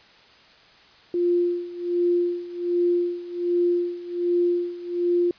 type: tone with tremolo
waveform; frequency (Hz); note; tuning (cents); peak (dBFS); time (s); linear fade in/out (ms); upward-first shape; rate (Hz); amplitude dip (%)
sine; 350; F4; +4; -17; 1.14-5.31; 2; sine; 1.3; 85
effects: white hiss -52 dBFS RMS until 5.38 s + resampled to 11025 Hz